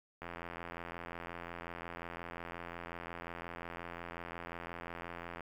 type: click train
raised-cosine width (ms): 0.5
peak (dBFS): -28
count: 445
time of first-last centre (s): 0.22-5.407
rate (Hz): 85.6
effects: 10-bit